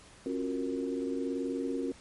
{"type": "chord", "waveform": "sine", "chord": "Gb major seventh", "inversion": "second", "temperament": "equal with one note detuned", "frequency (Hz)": [271.6, 349.2, 370, 466.2], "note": ["Db4", "F4", "Gb4", "Bb4"], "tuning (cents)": [-35, 0, 0, 0], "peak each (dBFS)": [-33, -39, -38, -37], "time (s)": [0.26, 1.92], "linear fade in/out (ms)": 2, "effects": ["pink hiss -55 dBFS RMS until 2 s", "MP3 48 kbps"]}